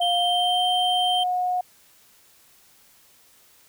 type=tone with pitch glide; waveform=sine; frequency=702 to 725.9 Hz; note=F5 to F#5; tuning=+9 to -33 cents; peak=-21 dBFS; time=0-1.61 s; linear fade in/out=5 ms; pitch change=+58 cents; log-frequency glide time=0.17-0.64 s
type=tone; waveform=triangle; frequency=3136 Hz; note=G7; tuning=in tune; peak=-21 dBFS; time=0.01-1.24 s; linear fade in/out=10 ms
effects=white hiss -56 dBFS RMS until 3.68 s